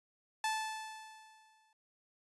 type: tone with exponential decay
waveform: sawtooth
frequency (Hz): 874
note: A5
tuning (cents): -12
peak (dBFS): -27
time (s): 0.44-1.73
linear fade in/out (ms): 2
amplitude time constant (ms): 280
effects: resampled to 24000 Hz